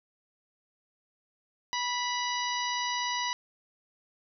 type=harmonic tone with a mistuned harmonic; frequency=977 Hz; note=B5; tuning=19 cents flat; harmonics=1 / 2 / 3 / 4 / 5 / 6; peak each=-32 / -35 / -37 / -38 / -39 / -40 dBFS; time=1.73-3.33 s; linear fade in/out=0 ms; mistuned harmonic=2; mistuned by=+21 cents; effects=none